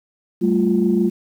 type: tone cluster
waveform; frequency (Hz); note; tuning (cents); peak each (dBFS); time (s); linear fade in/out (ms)
sine; 193.2 / 219.7 / 348.9; G3 / A3 / F4; -25 / -2 / -2; -18; 0.41-1.1; 20
effects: tanh soft clip ceiling -5 dBFS + 8-bit